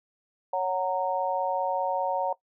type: harmonic tone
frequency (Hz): 185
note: F#3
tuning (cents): 0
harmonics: 3 / 4 / 5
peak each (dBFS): -29 / -29 / -29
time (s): 0.53-2.33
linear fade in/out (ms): 5
effects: noise-tail reverb RT60 0.1 s tail -18 dB re dry